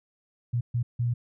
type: tone bursts at uneven times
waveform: sine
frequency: 119.8 Hz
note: A#2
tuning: 48 cents sharp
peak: -23 dBFS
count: 3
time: 0.53-0.61 / 0.74-0.83 / 0.99-1.14 s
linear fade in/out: 10 ms
effects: none